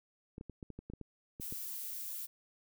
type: clicks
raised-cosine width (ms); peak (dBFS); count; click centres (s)
3; -32; 11; 0.381 / 0.411 / 0.497 / 0.628 / 0.703 / 0.79 / 0.9 / 0.936 / 1.013 / 1.399 / 1.525
type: noise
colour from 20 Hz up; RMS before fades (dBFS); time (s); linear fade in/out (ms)
violet; -42; 1.4-2.27; 20
effects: none